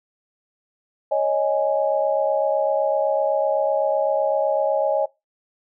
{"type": "chord", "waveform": "sine", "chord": "C# suspended second", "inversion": "none", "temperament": "equal", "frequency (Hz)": [554.4, 622.3, 830.6], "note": ["C#5", "D#5", "G#5"], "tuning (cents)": [0, 0, 0], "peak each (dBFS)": [-21, -21, -25], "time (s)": [1.11, 5.06], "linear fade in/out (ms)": 10, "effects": ["noise-tail reverb RT60 0.2 s tail -20 dB re dry"]}